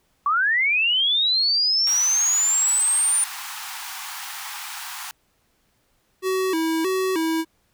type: linear sweep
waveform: sine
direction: up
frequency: 1108.7 to 9300 Hz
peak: -17 dBFS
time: 0.26-3.24 s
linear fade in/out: 2 ms
type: high-pass noise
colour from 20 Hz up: pink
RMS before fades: -34 dBFS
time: 1.87-5.11 s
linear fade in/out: 0 ms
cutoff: 770 Hz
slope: 96 dB/octave
type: tone with vibrato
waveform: square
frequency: 349.2 Hz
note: F4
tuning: in tune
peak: -21 dBFS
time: 6.22-7.45 s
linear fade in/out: 50 ms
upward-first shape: square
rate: 1.6 Hz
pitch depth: 130 cents each way
effects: pink hiss -66 dBFS RMS until 7.73 s